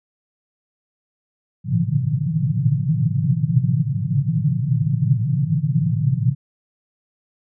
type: band-pass noise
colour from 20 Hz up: pink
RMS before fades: -19 dBFS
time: 1.64-6.35 s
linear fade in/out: 50 ms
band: 110 to 170 Hz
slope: 96 dB/octave
effects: none